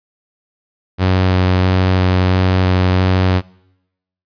sawtooth tone with vibrato, 92.5 Hz, F#2, in tune, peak -7 dBFS, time 0.98-3.42 s, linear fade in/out 50 ms, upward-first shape square, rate 1.5 Hz, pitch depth 9 cents each way, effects noise-tail reverb RT60 0.9 s tail -25 dB re dry + resampled to 11025 Hz

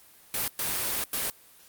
white noise bursts at uneven times, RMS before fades -29 dBFS, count 3, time 0.34-0.48 / 0.59-1.04 / 1.13-1.3 s, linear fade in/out 2 ms, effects white hiss -55 dBFS RMS until 1.68 s + Opus 32 kbps

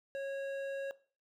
sine tone with hard clipping, 549 Hz, C#5, 17 cents flat, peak -38 dBFS, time 0.15-0.91 s, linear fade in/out 0 ms, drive 10 dB, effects noise-tail reverb RT60 0.4 s tail -18 dB re dry

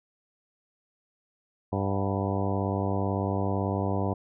harmonic tone with a mistuned harmonic, 98 Hz, G2, in tune, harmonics 1 / 2 / 3 / 4 / 5 / 6 / 7 / 8 / 9 / 10, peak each -29 / -32 / -34 / -35 / -36 / -37 / -37 / -38 / -39 / -39 dBFS, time 1.72-4.14 s, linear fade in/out 10 ms, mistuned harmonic 8, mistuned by -61 cents, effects none

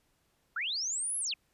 sine linear two-way sweep, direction up then down, 1291 to 11110 to 2274 Hz, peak -31 dBFS, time 0.56-1.34 s, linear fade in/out 5 ms, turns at 1.18 s, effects pink hiss -73 dBFS RMS until 1.53 s + resampled to 32000 Hz

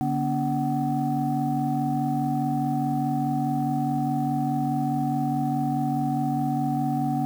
sine tone cluster, 145.1 / 240.2 / 285 / 752 Hz, D3 / B3 / C#4 / F#5, -21 / -48 / +48 / +28 cents, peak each -27 dBFS, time 0.01-7.25 s, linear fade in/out 0 ms, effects tanh soft clip ceiling -15 dBFS + 8-bit

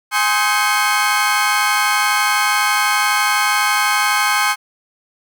35% pulse tone cluster, 830 / 1049 / 1262 / 1548 / 2190 Hz, G#5 / C6 / D#6 / G6 / C#7, -1 / +4 / +24 / -22 / -22 cents, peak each -19 dBFS, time 0.11-4.56 s, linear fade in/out 50 ms, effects none

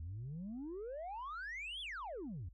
sine exponential two-way sweep, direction up then down, 75.4 to 3500 to 75.4 Hz, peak -40 dBFS, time 0-2.49 s, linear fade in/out 5 ms, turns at 1.81 s, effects tanh soft clip ceiling -40 dBFS + added 50 Hz sine -57 dBFS peak until 2.53 s

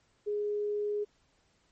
sine tone, 415.3 Hz, G#4, in tune, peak -29 dBFS, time 0.26-1.05 s, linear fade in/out 20 ms, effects pink hiss -70 dBFS RMS until 1.71 s + MP3 32 kbps

